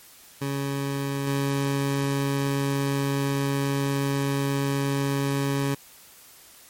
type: tone with level steps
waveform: 20% pulse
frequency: 139.1 Hz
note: C#3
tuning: 6 cents sharp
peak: -21 / -18 dBFS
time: 0.41-5.75 s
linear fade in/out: 10 ms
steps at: 1.27 s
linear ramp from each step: 5 ms
effects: white hiss -50 dBFS RMS until 6.69 s + MP3 64 kbps